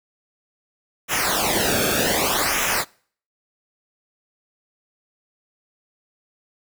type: noise with flanger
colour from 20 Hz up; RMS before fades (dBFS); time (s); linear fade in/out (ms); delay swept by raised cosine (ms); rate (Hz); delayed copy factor
pink; -21; 1.08-2.85; 50; 0.22 to 1.02; 0.65; -0.85
effects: noise-tail reverb RT60 0.5 s tail -25 dB re dry